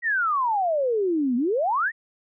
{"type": "exponential two-way sweep", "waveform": "sine", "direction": "down then up", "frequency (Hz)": [1940, 233.1, 1940], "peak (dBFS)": -20, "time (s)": [0.02, 1.92], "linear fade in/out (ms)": 50, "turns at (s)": 1.36, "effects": []}